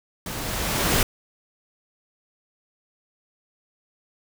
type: noise with level ramp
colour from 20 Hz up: pink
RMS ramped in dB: -33 to -19 dBFS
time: 0.26-1.03 s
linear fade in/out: 2 ms
effects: none